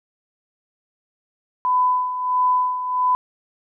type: tone with tremolo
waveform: sine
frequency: 1002 Hz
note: B5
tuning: 25 cents sharp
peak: -14 dBFS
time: 1.65-3.15 s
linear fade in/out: 0 ms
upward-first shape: sine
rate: 1.5 Hz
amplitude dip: 65%
effects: none